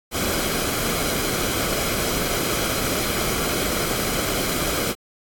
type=noise with comb filter; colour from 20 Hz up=pink; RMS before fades=-24 dBFS; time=0.11-4.95 s; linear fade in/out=50 ms; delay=1.1 ms; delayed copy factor=-0.5; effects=AAC 64 kbps